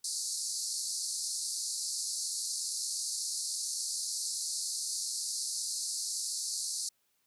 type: band-pass noise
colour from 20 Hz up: pink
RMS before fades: -36 dBFS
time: 0.04-6.89 s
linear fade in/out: 5 ms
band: 4200 to 11000 Hz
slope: 96 dB/octave
effects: white hiss -75 dBFS RMS until 7.26 s